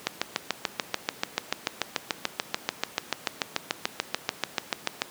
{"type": "click train", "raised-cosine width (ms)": 0.2, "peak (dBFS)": -6, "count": 35, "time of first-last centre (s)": [0.07, 5.019], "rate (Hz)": 6.87, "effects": ["pink hiss -46 dBFS RMS until 5.1 s", "high-pass 200 Hz 12 dB/octave"]}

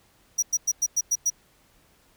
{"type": "tone bursts", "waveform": "square", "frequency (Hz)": 5800, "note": "F#8", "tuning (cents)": -35, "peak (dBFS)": -20, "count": 7, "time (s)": [0.38, 1.302], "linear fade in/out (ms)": 10, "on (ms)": 46, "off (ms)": 100, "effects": ["pink hiss -61 dBFS RMS until 2.16 s"]}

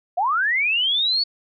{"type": "linear sweep", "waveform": "sine", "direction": "up", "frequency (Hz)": [662, 4500], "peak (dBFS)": -17, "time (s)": [0.17, 1.24], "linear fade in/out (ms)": 10, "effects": ["MP3 96 kbps"]}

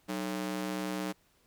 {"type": "ring-modulated tone", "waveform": "sawtooth", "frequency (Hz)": 246.9, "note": "B3", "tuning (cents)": 0, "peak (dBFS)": -26, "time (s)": [0.08, 1.13], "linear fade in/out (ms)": 20, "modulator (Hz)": 58.3, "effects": ["pink hiss -68 dBFS RMS until 1.46 s"]}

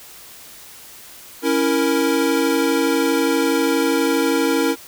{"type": "chord", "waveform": "square", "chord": "A# diminished", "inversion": "first", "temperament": "equal", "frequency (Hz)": [277.2, 329.6, 466.2], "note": ["C#4", "E4", "A#4"], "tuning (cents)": [0, 0, 0], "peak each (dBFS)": -21, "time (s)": [1.42, 4.76], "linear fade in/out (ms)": 50, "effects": ["white hiss -41 dBFS RMS until 4.87 s"]}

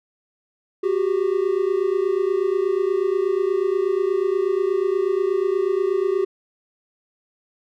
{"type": "tone pair together", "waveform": "triangle", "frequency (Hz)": [370, 398.3], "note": ["F#4", "G4"], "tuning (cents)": [0, 28], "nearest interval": "minor second", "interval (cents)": 128, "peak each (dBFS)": -19, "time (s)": [0.83, 6.25], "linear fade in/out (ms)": 10, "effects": []}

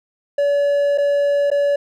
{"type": "tone with dropouts", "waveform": "triangle", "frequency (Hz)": 571, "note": "D5", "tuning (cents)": -49, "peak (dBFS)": -12, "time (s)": [0.38, 1.76], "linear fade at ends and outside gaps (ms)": 5, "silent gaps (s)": [[0.977, 0.982], [1.503, 1.514]], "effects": []}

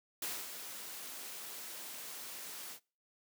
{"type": "noise with ADSR envelope", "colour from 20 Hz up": "white", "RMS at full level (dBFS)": -38, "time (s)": [0.22, 2.8], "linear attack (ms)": 4, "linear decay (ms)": 240, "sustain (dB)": -8, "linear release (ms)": 83, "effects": ["noise-tail reverb RT60 0.4 s tail -26 dB re dry", "high-pass 200 Hz 12 dB/octave"]}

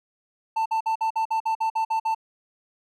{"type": "tone bursts", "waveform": "triangle", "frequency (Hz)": 890, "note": "A5", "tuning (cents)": 20, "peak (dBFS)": -19, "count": 11, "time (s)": [0.56, 2.148], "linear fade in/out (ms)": 10, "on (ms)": 98, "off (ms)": 51, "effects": []}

